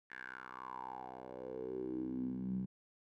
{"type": "tone with band-pass filter sweep", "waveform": "10% pulse", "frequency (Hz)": 63.7, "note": "C2", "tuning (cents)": -46, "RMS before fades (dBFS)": -43, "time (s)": [0.1, 2.66], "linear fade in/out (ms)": 10, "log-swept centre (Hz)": [1800, 170], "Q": 6.8, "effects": []}